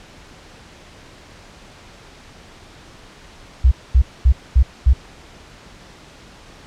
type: tone bursts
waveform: sine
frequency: 63.7 Hz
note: C2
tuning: 46 cents flat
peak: -7 dBFS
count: 5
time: 3.64-4.935 s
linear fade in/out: 10 ms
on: 75 ms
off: 230 ms
effects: pink hiss -43 dBFS RMS until 6.66 s + low-pass 6000 Hz 12 dB/octave